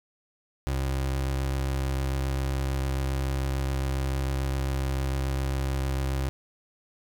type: tone with vibrato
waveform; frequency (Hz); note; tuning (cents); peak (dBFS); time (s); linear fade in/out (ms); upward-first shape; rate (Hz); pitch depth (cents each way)
30% pulse; 67; C2; +42; -23; 0.67-6.29; 0; sine; 8.3; 12
effects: none

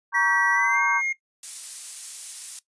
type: chord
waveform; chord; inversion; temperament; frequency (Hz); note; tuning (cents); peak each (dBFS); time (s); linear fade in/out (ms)
sine; G diminished; first; just; 940.8 / 1128.9 / 1568; Bb5 / Db6 / G6; +16 / +31 / 0; -25; 0.12-1.02; 50
type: tone with pitch glide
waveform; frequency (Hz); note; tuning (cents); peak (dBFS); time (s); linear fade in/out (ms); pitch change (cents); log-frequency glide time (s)
triangle; 1937 to 2137; B6 to C7; -34 to +36; -21; 0.14-1.13; 10; +170; 0.52-0.81
type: noise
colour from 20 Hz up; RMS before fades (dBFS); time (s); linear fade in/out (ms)
violet; -30; 1.43-2.59; 2
effects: noise-tail reverb RT60 0.1 s tail -17 dB re dry + resampled to 22050 Hz

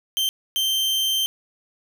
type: tone bursts at uneven times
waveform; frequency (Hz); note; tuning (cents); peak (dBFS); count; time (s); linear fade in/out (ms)
40% pulse; 3130; G7; -3; -19; 2; 0.17-0.29 / 0.56-1.26; 0
effects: none

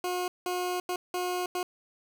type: tone bursts at uneven times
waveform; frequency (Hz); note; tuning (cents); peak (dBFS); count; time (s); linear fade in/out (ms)
20% pulse; 360; F#4; -47; -24; 5; 0.04-0.28 / 0.46-0.8 / 0.89-0.96 / 1.14-1.46 / 1.55-1.63; 2
effects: none

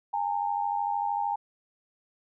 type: tone pair together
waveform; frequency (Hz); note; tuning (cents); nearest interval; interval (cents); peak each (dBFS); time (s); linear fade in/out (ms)
sine; 817 / 910.2; G#5 / A#5; -29 / -42; major second; 187; -28 / -30; 0.13-1.36; 10
effects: none

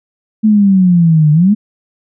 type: exponential two-way sweep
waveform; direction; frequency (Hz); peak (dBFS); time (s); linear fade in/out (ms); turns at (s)
sine; down then up; 220 to 148.2 to 220; -5; 0.43-1.55; 20; 1.32
effects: none

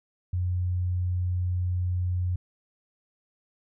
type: tone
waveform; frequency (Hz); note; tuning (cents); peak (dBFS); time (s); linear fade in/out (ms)
sine; 90; F#2; -47; -24; 0.33-2.36; 5
effects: none

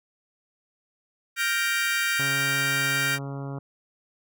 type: chord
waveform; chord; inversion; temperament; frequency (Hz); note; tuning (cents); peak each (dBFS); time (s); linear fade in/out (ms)
35% pulse; G minor seventh; third; equal; 1396.9 / 1568 / 1864.7 / 2349; F6 / G6 / Bb6 / D7; 0 / 0 / 0 / 0; -27; 1.36-3.19; 50
type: harmonic tone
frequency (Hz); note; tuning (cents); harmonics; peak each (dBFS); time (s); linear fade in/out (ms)
138.59; C#3; 0; 1 / 2 / 3 / 4 / 5 / 6 / 7 / 8 / 9 / 10; -32 / -38 / -42 / -44 / -46 / -48 / -49 / -50 / -51 / -52; 2.19-3.59; 5
effects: none

